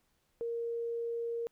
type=tone; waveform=sine; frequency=466.2 Hz; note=A#4; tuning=in tune; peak=-33 dBFS; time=0.41-1.47 s; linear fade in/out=0 ms; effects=pink hiss -75 dBFS RMS until 1.51 s